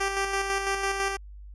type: tone with tremolo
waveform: 10% pulse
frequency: 392 Hz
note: G4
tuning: in tune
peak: -16 dBFS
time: 0-1.17 s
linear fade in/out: 10 ms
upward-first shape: square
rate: 6 Hz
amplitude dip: 40%
effects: added 50 Hz sine -41 dBFS peak until 1.54 s + resampled to 22050 Hz